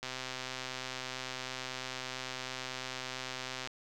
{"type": "click train", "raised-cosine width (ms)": 0.2, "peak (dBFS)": -21, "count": 471, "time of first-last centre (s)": [0.03, 3.673], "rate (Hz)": 129, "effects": []}